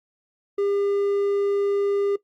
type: tone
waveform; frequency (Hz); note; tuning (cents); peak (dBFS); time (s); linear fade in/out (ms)
triangle; 401.9; G4; +43; -18; 0.58-2.16; 5
effects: noise-tail reverb RT60 0.1 s tail -17 dB re dry + Opus 48 kbps